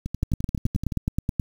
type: two click trains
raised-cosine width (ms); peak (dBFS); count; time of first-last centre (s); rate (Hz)
5; -10 / -16; 12 / 11; 0.23-1.398 / 0.06-0.922; 9.42 / 11.6
effects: 7-bit